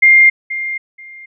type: tone with echo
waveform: sine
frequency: 2112 Hz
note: C7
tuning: 16 cents sharp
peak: -4 dBFS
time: 0.02-0.3 s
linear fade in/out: 10 ms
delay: 480 ms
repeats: 2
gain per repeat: -14 dB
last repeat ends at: 1.26 s
effects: none